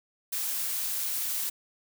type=noise; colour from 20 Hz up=blue; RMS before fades=-31 dBFS; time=0.32-1.5 s; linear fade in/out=10 ms; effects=none